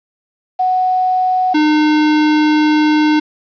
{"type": "tone pair in turn", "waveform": ["sine", "square"], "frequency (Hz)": [740, 304.2], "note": ["F#5", "D#4"], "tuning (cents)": [0, -39], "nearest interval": "octave + minor third", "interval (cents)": 1539, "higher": "first", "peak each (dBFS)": [-11, -10], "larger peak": "second", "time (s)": [[0.59, 1.54], [1.54, 3.2]], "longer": "second", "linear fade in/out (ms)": 10, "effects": ["resampled to 11025 Hz", "7-bit"]}